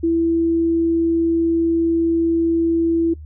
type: tone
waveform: sine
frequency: 331.9 Hz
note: E4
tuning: 12 cents sharp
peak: -14 dBFS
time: 0.03-3.14 s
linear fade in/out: 10 ms
effects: noise-tail reverb RT60 0.1 s tail -20 dB re dry + added 76 Hz sine -33 dBFS peak until 3.25 s